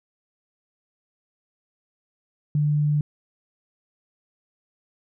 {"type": "tone", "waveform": "sine", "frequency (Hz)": 148.4, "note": "D3", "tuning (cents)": 18, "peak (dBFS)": -18, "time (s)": [2.55, 3.01], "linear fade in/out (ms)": 2, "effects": []}